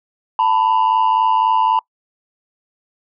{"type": "tone pair together", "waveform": "sine", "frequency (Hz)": [890.2, 994], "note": ["A5", "B5"], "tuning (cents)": [20, 11], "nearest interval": "major second", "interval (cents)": 191, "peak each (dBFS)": -13, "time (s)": [0.39, 1.79], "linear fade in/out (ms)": 2, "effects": ["noise-tail reverb RT60 0.1 s tail -25 dB re dry", "tanh soft clip ceiling -9 dBFS"]}